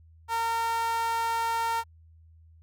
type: tone with high-pass filter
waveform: sawtooth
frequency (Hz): 458.3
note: A#4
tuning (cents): -29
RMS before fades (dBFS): -28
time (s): 0.28-1.84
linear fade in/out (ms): 50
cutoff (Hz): 1000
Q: 5.6
effects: added 81 Hz sine -52 dBFS peak until 2.62 s